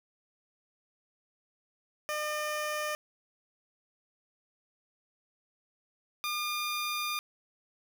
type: tone pair in turn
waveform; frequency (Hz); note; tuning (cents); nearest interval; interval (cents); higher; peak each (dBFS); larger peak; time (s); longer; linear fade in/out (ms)
15% pulse; 604 / 1208; D5 / D6; +48 / +48; octave; 1200; second; -25; neither; 2.09-2.95 / 6.24-7.19; second; 0
effects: none